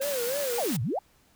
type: tone with vibrato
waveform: triangle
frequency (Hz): 523.3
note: C5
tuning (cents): 0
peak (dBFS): -26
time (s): 0-0.6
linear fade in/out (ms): 10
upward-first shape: sine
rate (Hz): 3.2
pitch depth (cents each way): 180
type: high-pass noise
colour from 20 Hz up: white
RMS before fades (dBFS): -34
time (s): 0.01-0.77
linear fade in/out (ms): 10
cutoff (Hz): 150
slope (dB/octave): 48
type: exponential two-way sweep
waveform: sine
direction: down then up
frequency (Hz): 880 to 102.3 to 880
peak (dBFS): -26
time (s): 0.58-0.99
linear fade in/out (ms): 5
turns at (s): 0.82
effects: pink hiss -63 dBFS RMS until 1.35 s